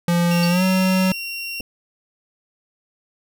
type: tone with pitch glide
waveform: square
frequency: 172.6 to 187.14 Hz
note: F3 to F#3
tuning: -20 to +20 cents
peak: -16 dBFS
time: 0.08-1.12 s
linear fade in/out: 2 ms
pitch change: +140 cents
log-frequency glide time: 0.49-0.63 s
type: tone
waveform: 30% pulse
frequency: 2746 Hz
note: F7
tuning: 30 cents flat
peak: -24 dBFS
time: 0.31-1.61 s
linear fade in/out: 2 ms
type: tone with exponential decay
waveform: sine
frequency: 4545 Hz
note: C#8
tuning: 42 cents sharp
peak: -20 dBFS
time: 0.43-0.54 s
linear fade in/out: 2 ms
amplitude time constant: 22 ms
type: clicks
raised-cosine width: 2 ms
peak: -23 dBFS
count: 2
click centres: 1.603 / 1.607 s
effects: none